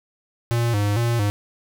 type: tone with vibrato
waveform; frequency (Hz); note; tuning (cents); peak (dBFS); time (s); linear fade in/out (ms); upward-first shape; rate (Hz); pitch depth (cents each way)
square; 110; A2; 0; -19; 0.51-1.3; 0; square; 2.2; 120
effects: none